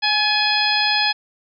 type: harmonic tone with a mistuned harmonic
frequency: 837 Hz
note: G#5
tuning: 13 cents sharp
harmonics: 1 / 2 / 3 / 4 / 5 / 6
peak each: -23 / -23 / -23 / -23 / -23 / -23 dBFS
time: 0.02-1.13 s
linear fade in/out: 20 ms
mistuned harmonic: 2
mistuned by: +37 cents
effects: none